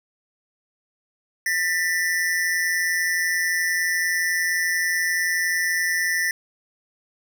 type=tone pair together; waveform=square; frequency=1792.6 / 1964 Hz; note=A6 / B6; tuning=+32 / -10 cents; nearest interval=major second; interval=158 cents; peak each=-24 dBFS; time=1.46-6.31 s; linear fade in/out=2 ms; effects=none